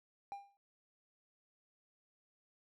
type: tone with exponential decay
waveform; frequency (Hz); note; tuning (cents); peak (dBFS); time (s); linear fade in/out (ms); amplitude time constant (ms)
triangle; 800; G5; +35; -37; 0.32-0.57; 0; 54
effects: none